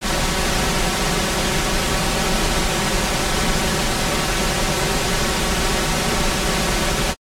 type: noise with comb filter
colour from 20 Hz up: pink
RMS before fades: -19 dBFS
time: 0.01-7.15 s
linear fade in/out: 50 ms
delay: 5.3 ms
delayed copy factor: +0.65
effects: low-pass 9000 Hz 12 dB/octave + AAC 64 kbps